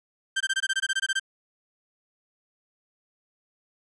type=tone bursts; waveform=30% pulse; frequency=1568 Hz; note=G6; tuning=in tune; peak=-20 dBFS; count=13; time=0.36-1.197 s; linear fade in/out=10 ms; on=45 ms; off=21 ms; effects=resampled to 24000 Hz